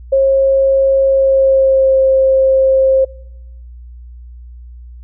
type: tone with pitch glide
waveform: sine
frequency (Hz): 540 to 531.3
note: C#5 to C5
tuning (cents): -45 to +26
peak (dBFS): -7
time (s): 0.12-3.05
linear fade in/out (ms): 10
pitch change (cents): -29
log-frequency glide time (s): 1.06-1.98
effects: noise-tail reverb RT60 0.9 s tail -24 dB re dry + added 60 Hz sine -31 dBFS peak until 5.03 s